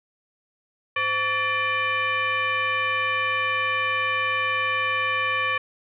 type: tone with frequency modulation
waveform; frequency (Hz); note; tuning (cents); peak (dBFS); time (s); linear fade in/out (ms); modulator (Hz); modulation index
sine; 1760; A6; 0; -21; 0.96-5.58; 5; 621; 1.5
effects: none